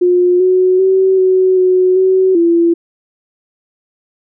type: tone with pitch steps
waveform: sine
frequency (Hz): 357.4 / 369.4 / 379.9 / 373.5 / 368.6 / 376.3 / 338.7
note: F4 / F#4 / F#4 / F#4 / F#4 / F#4 / E4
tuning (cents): +40 / -3 / +46 / +16 / -7 / +29 / +47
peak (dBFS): -7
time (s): 0.01-2.74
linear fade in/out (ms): 10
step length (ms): 390
effects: none